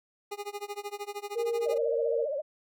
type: tone with tremolo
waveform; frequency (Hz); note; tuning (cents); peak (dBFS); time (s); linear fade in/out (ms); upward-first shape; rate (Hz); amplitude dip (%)
25% pulse; 409.4; G#4; -25; -29; 0.31-1.78; 10; sine; 13; 95
type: tone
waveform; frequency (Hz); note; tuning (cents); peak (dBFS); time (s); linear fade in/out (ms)
sine; 466.5; A#4; +1; -27; 1.35-2.26; 20
type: tone with vibrato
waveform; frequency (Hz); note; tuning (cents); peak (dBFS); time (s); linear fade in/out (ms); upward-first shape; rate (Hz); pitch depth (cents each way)
sine; 577; D5; -31; -29; 1.65-2.42; 20; triangle; 15; 160
effects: none